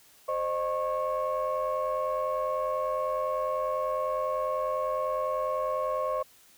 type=tone cluster; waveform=sine; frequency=523 / 613 / 1093 Hz; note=C5 / D#5 / C#6; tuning=-1 / -26 / -25 cents; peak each=-30 dBFS; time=0.28-6.23 s; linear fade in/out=10 ms; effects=tanh soft clip ceiling -21 dBFS + white hiss -58 dBFS RMS until 6.57 s